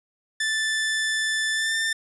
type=tone with pitch glide; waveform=sawtooth; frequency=1759 to 1790.8 Hz; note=A6 to A6; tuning=-1 to +30 cents; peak=-19 dBFS; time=0.4-1.93 s; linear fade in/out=5 ms; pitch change=+31 cents; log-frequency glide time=1.53-1.75 s; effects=resampled to 24000 Hz